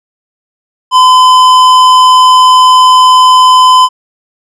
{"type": "tone with tanh clipping", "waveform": "sine", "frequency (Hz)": 1017, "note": "C6", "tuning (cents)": -50, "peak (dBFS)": -3, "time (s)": [0.91, 3.89], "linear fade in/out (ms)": 50, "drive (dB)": 14, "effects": []}